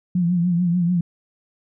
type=tone with vibrato; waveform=sine; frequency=175.1 Hz; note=F3; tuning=5 cents sharp; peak=-16 dBFS; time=0.15-1.01 s; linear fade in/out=5 ms; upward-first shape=triangle; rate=6.8 Hz; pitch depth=79 cents each way; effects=none